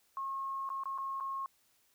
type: tone with dropouts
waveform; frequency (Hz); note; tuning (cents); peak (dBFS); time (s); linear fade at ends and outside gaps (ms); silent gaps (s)
sine; 1083; C#6; -41; -35; 0.17-1.46; 1; 0.691-0.701 / 0.836-0.856 / 0.978-0.984 / 1.201-1.207
effects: white hiss -71 dBFS RMS until 1.94 s